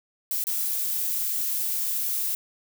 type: noise with dropouts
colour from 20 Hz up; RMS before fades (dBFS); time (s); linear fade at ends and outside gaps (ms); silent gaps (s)
violet; -27; 0.31-2.35; 1; 0.44-0.469
effects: none